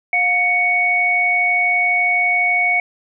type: tone pair together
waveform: sine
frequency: 713 / 2227 Hz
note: F5 / C#7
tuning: +36 / +7 cents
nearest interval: octave + minor sixth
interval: 1971 cents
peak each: -21 / -14 dBFS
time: 0.13-2.8 s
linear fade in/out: 2 ms
effects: none